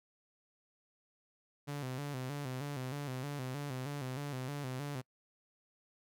sawtooth tone with vibrato, 136.1 Hz, C#3, 31 cents flat, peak -34 dBFS, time 1.67-5.02 s, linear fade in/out 20 ms, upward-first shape square, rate 3.2 Hz, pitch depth 100 cents each way, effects noise-tail reverb RT60 0.1 s tail -25 dB re dry

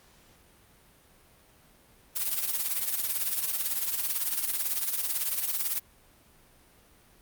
blue noise with tremolo, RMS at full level -26 dBFS, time 2.15-5.8 s, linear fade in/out 20 ms, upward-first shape triangle, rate 18 Hz, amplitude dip 75%, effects pink hiss -59 dBFS RMS until 7.21 s + Opus 48 kbps

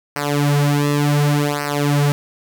sawtooth tone with flanger, 145.3 Hz, D3, 18 cents flat, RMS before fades -17 dBFS, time 0.16-2.12 s, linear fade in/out 0 ms, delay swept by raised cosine 0.28 to 5.58 ms, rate 0.68 Hz, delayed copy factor -1, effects none

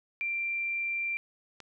sine tone, 2363 Hz, D7, 10 cents sharp, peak -29 dBFS, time 0.21-1.17 s, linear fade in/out 0 ms
click, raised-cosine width 0.2 ms, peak -28 dBFS, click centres 1.603 s
effects none

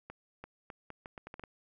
accelerating click train, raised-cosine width 0.5 ms, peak -29 dBFS, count 10, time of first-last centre 0.1-1.438 s, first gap 340 ms, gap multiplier 0.77, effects none

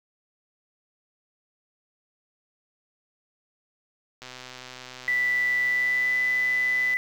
click train, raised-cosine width 0.2 ms, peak -23 dBFS, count 346, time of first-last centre 4.22-6.937 s, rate 127 Hz
sine tone with pitch glide, 1975.5 to 1998.5 Hz, B6 to B6, 0 to +20 cents, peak -21 dBFS, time 5.08-6.97 s, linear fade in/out 0 ms, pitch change +20 cents, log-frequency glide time 5.64-6.18 s
effects 8-bit

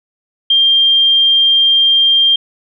sine tone, 3190 Hz, G7, 30 cents sharp, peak -7 dBFS, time 0.5-2.36 s, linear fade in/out 5 ms, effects none

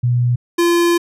sine / square tone pair in turn, 122 / 343.7 Hz, B2 / F4, -21 / -28 cents, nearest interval octave + tritone, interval 1793 cents, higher second, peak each -12 dBFS, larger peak neither, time 0.03-0.36 / 0.58-0.98 s, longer second, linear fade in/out 10 ms, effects resampled to 32000 Hz

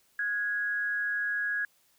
sine tone pair together, 1447.7 / 1661.2 Hz, F#6 / G#6, -38 / 0 cents, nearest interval major second, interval 238 cents, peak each -37 / -28 dBFS, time 0.19-1.65 s, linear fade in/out 2 ms, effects white hiss -67 dBFS RMS until 1.98 s

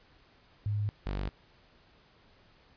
sine / sawtooth tone pair in turn, 103.83 / 48.86 Hz, G#2 / G1, 0 / -5 cents, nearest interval octave + minor second, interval 1305 cents, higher first, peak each -28 dBFS, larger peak neither, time 0.66-0.89 / 1.06-1.29 s, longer neither, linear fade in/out 0 ms, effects pink hiss -62 dBFS RMS until 2.76 s + resampled to 11025 Hz

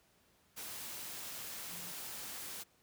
sine tone in noise, 174.61 Hz, F3, in tune, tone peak -55 dBFS, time 1.7-1.93 s, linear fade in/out 20 ms, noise white, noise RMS -45 dBFS, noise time 0.56-2.64 s, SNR -13 dB, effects pink hiss -70 dBFS RMS until 2.82 s + high-pass 60 Hz 12 dB/octave

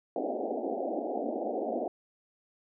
white band-pass noise, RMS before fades -33 dBFS, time 0.16-1.88 s, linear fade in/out 2 ms, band 220 to 770 Hz, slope 96 dB/octave, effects none

